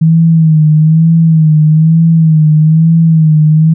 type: tone with vibrato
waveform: sine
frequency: 159 Hz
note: D#3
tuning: 38 cents sharp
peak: -3 dBFS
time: 0.01-3.74 s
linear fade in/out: 10 ms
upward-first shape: sine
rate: 1.1 Hz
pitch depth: 63 cents each way
effects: none